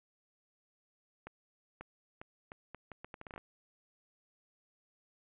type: accelerating click train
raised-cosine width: 0.5 ms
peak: -30 dBFS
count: 14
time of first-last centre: 1.27-3.379 s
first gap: 540 ms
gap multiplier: 0.75
effects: resampled to 8000 Hz + 12-bit